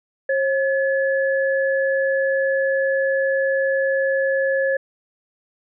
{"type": "tone pair together", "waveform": "sine", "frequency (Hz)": [539, 1711.2], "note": ["C#5", "A6"], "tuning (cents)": [-49, -49], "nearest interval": "octave + minor sixth", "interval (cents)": 2000, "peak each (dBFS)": [-18, -23], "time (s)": [0.29, 4.77], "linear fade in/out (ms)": 5, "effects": []}